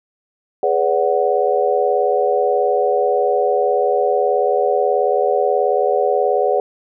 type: chord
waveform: sine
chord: G# half-diminished seventh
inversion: none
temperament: equal with one note detuned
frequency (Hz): 415.3 / 493.9 / 572.3 / 740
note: G#4 / B4 / D5 / F#5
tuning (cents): 0 / 0 / -45 / 0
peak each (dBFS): -19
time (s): 0.63-6.6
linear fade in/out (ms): 2
effects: none

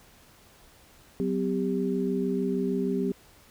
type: tone cluster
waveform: sine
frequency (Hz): 186.9 / 253.4 / 397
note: F#3 / B3 / G4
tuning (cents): +18 / +45 / +22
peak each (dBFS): -29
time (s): 1.2-3.12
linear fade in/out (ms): 0
effects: pink hiss -56 dBFS RMS until 3.5 s

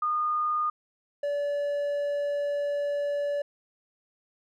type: tone pair in turn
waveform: sine / triangle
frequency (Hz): 1223 / 575.8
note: D#6 / D5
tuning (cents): -30 / -34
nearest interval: octave + minor second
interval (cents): 1304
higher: first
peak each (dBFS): -24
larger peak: neither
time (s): 0.02-0.7 / 1.23-3.42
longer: second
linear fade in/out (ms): 5
effects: none

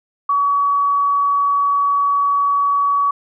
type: tone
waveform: sine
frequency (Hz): 1133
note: C#6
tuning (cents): +37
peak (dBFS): -13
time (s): 0.29-3.11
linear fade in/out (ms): 5
effects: none

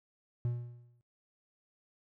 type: tone with exponential decay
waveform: triangle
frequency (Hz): 120.3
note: B2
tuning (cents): -45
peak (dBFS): -26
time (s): 0.45-1.01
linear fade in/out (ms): 0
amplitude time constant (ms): 120
effects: noise-tail reverb RT60 0.4 s tail -25 dB re dry

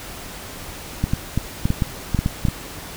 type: clicks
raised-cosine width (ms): 5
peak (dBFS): -6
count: 11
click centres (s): 1.04 / 1.135 / 1.376 / 1.655 / 1.704 / 1.822 / 2.147 / 2.19 / 2.261 / 2.452 / 2.485
effects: pink hiss -35 dBFS RMS until 2.96 s

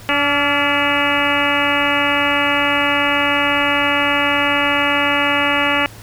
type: harmonic tone with a mistuned harmonic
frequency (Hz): 287.4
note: D4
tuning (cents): -37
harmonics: 1 / 2 / 3 / 4 / 5 / 6 / 7 / 8 / 9 / 10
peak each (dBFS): -23 / -23 / -23 / -23 / -23 / -23 / -23 / -23 / -23 / -23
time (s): 0.09-5.86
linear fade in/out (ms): 0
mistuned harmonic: 5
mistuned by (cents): -54
effects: added 108 Hz sine -38 dBFS peak until 6.02 s + pink hiss -40 dBFS RMS until 6.02 s

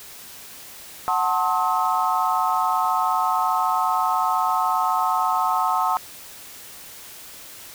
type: chord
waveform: sine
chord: F# diminished seventh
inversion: none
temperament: just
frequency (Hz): 740 / 888 / 1065.6 / 1278.7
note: F#5 / A5 / C6 / Eb6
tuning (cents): 0 / +16 / +31 / +47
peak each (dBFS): -24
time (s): 1.08-5.97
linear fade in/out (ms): 0
effects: white hiss -41 dBFS RMS until 7.74 s

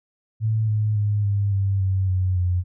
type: tone with pitch steps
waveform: sine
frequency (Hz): 110 / 106.87 / 103.83 / 100.87 / 98 / 95.21 / 92.5 / 89.87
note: A2 / A2 / G#2 / G2 / G2 / G2 / F#2 / F#2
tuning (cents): 0 / -50 / 0 / +50 / 0 / -50 / 0 / -50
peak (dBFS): -18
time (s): 0.4-2.64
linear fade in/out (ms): 50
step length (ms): 280
effects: none

